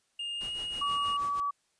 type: tone with pitch glide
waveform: triangle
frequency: 2825 to 2871 Hz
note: F7 to F7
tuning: +19 to +47 cents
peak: -32 dBFS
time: 0.19-1.17 s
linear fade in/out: 5 ms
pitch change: +28 cents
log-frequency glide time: 0.36-0.52 s
type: noise with tremolo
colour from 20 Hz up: pink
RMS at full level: -46 dBFS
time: 0.41-1.4 s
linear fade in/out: 0 ms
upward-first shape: sine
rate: 6.3 Hz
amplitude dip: 75%
type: tone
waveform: sine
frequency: 1144 Hz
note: D6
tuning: 46 cents flat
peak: -28 dBFS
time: 0.81-1.51 s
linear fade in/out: 10 ms
effects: white hiss -73 dBFS RMS until 1.79 s + resampled to 22050 Hz